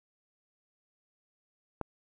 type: click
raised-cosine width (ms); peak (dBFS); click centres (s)
1; -19; 1.813
effects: none